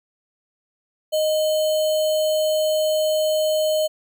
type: tone with sample-and-hold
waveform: sine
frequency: 620 Hz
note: D#5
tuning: 6 cents flat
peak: -17 dBFS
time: 1.12-3.88 s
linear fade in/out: 20 ms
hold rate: 3675 Hz
effects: none